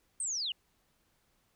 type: linear sweep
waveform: sine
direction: down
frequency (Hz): 8720 to 2738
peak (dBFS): -32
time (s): 0.2-0.52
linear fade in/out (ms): 2
effects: pink hiss -73 dBFS RMS until 1.55 s